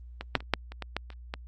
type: clicks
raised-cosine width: 0.3 ms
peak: -19 / -6 / -27 / -6 / -26 / -19 / -13 / -28 / -17 dBFS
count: 9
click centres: 0.21 / 0.353 / 0.405 / 0.537 / 0.72 / 0.823 / 0.966 / 1.103 / 1.339 s
effects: added 60 Hz sine -43 dBFS peak until 1.47 s + Opus 32 kbps